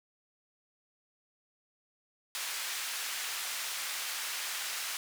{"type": "band-pass noise", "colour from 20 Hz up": "pink", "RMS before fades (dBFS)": -37, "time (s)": [2.35, 4.97], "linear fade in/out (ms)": 0, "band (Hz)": [1600, 15000], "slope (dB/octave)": 12, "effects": []}